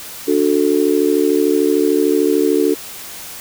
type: chord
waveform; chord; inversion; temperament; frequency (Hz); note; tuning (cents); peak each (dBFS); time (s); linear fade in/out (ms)
sine; D major; none; just; 293.7 / 367.1 / 440.5; D4 / F#4 / A4; 0 / -14 / +2; -16; 0.27-2.75; 20
effects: white hiss -32 dBFS RMS until 3.4 s